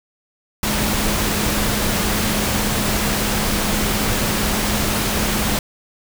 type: tone in noise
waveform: sine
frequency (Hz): 209.3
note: G#3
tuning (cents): +14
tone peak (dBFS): -25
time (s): 0.63-5.59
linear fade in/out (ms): 2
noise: pink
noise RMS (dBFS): -20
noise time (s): 0.63-5.59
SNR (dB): -8
effects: none